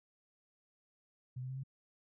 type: tone with pitch steps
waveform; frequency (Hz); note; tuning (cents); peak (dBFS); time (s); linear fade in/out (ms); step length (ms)
sine; 126.2 / 128.93 / 131.71 / 134.56; B2 / C3 / C3 / C3; +38 / -25 / +12 / +49; -39; 1.36-1.636; 10; 69
effects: none